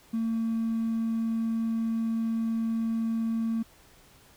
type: tone with hard clipping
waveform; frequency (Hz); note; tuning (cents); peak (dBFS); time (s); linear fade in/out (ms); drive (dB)
triangle; 226.3; A3; +49; -26; 0.13-3.63; 10; 4
effects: pink hiss -57 dBFS RMS until 4.36 s